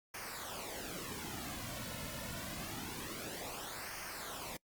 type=noise with flanger; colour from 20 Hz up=pink; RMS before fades=-44 dBFS; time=0.14-4.57 s; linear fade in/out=5 ms; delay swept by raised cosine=0.26 to 2.56 ms; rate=0.26 Hz; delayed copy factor=-0.7; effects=noise-tail reverb RT60 0.1 s tail -25 dB re dry + Opus 48 kbps